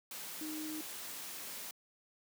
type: tone in noise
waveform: sine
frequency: 309.5 Hz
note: D#4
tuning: 9 cents flat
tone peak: -40 dBFS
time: 0.41-0.81 s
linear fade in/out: 2 ms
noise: white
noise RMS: -45 dBFS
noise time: 0.11-1.71 s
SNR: +2 dB
effects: high-pass 150 Hz 12 dB/octave